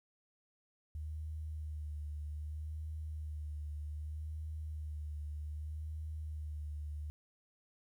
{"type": "tone with vibrato", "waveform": "sine", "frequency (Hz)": 76.2, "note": "D#2", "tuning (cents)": -36, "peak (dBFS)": -39, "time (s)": [0.95, 7.1], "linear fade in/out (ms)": 0, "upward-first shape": "sine", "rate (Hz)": 0.64, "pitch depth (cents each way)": 36, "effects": ["12-bit"]}